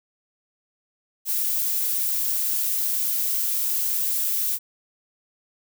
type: noise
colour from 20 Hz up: violet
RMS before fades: -24 dBFS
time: 1.25-4.59 s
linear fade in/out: 50 ms
effects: none